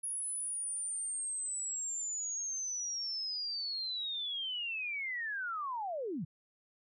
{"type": "linear sweep", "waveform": "sine", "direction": "down", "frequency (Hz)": [10490, 130.81], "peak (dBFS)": -35, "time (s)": [0.03, 6.25], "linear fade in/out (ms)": 10, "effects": []}